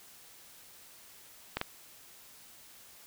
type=clicks; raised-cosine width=0.3 ms; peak=-15 dBFS; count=2; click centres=1.57 / 1.614 s; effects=white hiss -55 dBFS RMS until 3.06 s